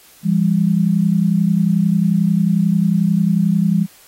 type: tone pair together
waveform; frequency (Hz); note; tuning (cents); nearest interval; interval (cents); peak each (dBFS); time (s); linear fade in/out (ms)
sine; 169.2 / 200.4; E3 / G3; +45 / +38; minor third; 293; -15; 0.23-3.87; 50
effects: white hiss -47 dBFS RMS until 4.07 s + AAC 48 kbps